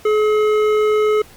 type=tone with hard clipping; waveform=sine; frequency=426.4 Hz; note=G#4; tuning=46 cents sharp; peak=-14 dBFS; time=0.05-1.22 s; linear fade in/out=5 ms; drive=11 dB; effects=pink hiss -44 dBFS RMS until 1.36 s + MP3 96 kbps